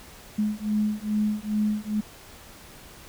sine beating tone pair, 210.5 / 212.9 Hz, G#3 / G#3, +24 / +43 cents, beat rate 2.4 Hz, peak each -26 dBFS, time 0.38-2.01 s, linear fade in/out 10 ms, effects pink hiss -47 dBFS RMS until 3.08 s

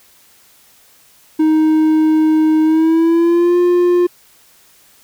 triangle tone with pitch glide, 312.9 to 353.3 Hz, D#4 to F4, +10 to +20 cents, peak -7 dBFS, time 1.39-4.07 s, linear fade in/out 10 ms, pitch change +210 cents, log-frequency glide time 2.63-3.58 s, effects white hiss -49 dBFS RMS until 5.03 s

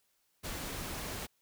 pink noise, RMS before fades -40 dBFS, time 0.43-1.27 s, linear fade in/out 20 ms, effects white hiss -75 dBFS RMS until 1.41 s

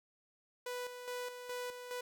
sawtooth tone with tremolo, 493.9 Hz, B4, in tune, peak -35 dBFS, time 0.66-2.01 s, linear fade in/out 5 ms, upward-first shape square, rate 2.4 Hz, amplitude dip 55%, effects none

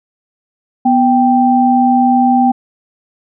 sine tone pair together, 246.9 / 784 Hz, B3 / G5, 0 / 0 cents, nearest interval octave + minor sixth, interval 2000 cents, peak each -10 dBFS, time 0.85-2.52 s, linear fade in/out 10 ms, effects none

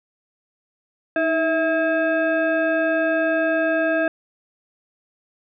sine tone with frequency modulation, 653 Hz, E5, 17 cents flat, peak -17 dBFS, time 1.16-4.08 s, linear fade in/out 2 ms, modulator 969 Hz, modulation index 1.1, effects none

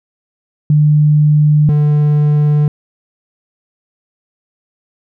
sine / triangle tone pair in turn, 150 / 148.53 Hz, D3 / D3, +37 / +20 cents, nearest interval unison, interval 17 cents, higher first, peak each -6 dBFS, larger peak neither, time 0.7-1.69 / 1.69-2.68 s, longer neither, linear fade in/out 2 ms, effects none

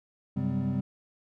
triangle tone cluster, 95.2 / 132.3 / 188.5 / 197.8 / 255.6 Hz, F#2 / C3 / F#3 / G3 / C4, +50 / +20 / +32 / +16 / -40 cents, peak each -36 / -29 / -34 / -29 / -32 dBFS, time 0.36-0.81 s, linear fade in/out 10 ms, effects none

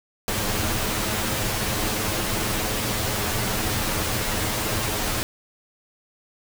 pink noise with comb filter, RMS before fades -25 dBFS, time 0.28-5.23 s, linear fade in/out 0 ms, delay 9.4 ms, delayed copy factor +0.6, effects none

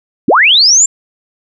sine linear sweep, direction up, 167.4 to 7460 Hz, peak -4 dBFS, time 0.28-0.86 s, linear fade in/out 5 ms, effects none

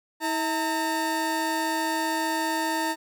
30% pulse tone pair together, 322.1 / 911 Hz, E4 / A#5, -40 / -40 cents, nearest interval octave + tritone, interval 1800 cents, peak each -26 / -24 dBFS, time 0.2-2.96 s, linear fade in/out 50 ms, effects none

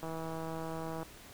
click train, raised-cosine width 1 ms, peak -27 dBFS, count 163, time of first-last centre 0.03-1.03 s, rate 162 Hz, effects pink hiss -53 dBFS RMS until 1.33 s

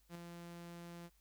sawtooth tone with ADSR envelope, 171.7 Hz, F3, 29 cents flat, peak -40 dBFS, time 0.09-1.1 s, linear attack 63 ms, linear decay 4 ms, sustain -5 dB, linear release 45 ms, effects added 50 Hz sine -70 dBFS peak until 1.2 s + white hiss -75 dBFS RMS until 1.2 s

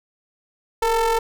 square ring-modulated tone, 220 Hz, A3, in tune, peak -15 dBFS, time 0.82-1.19 s, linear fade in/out 5 ms, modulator 682 Hz, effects none

